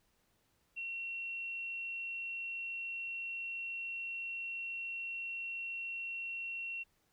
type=tone; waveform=sine; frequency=2727 Hz; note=F7; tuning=42 cents flat; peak=-38 dBFS; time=0.76-6.84 s; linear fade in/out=20 ms; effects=pink hiss -75 dBFS RMS until 7.12 s